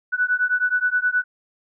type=beating tone pair; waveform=sine; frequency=1480 / 1489.5 Hz; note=F#6 / F#6; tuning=0 / +11 cents; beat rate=9.5 Hz; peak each=-21 dBFS; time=0.12-1.24 s; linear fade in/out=20 ms; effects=none